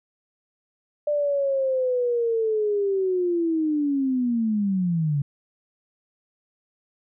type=linear sweep; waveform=sine; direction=down; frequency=595 to 138.4 Hz; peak=-20 dBFS; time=1.07-5.22 s; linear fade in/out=5 ms; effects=none